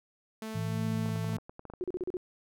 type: tone with pitch glide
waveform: sawtooth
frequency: 220 to 221.7 Hz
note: A3 to A3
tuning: 0 to +13 cents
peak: -33 dBFS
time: 0.42-1.37 s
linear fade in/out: 2 ms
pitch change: +13 cents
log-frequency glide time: 0.53-0.62 s
type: harmonic tone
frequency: 55 Hz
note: A1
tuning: in tune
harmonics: 2 / 3 / 4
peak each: -33 / -34 / -37 dBFS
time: 0.54-1.38 s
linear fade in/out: 20 ms
type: clicks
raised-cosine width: 1 ms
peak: -30 dBFS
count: 12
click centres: 1.059 / 1.09 / 1.16 / 1.244 / 1.293 / 1.333 / 1.384 / 1.495 / 1.594 / 1.653 / 1.7 / 1.737 s
type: tone bursts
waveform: sine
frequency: 363 Hz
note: F#4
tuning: 33 cents flat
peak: -30 dBFS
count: 6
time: 1.81-2.169 s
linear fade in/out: 0 ms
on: 29 ms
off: 37 ms
effects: none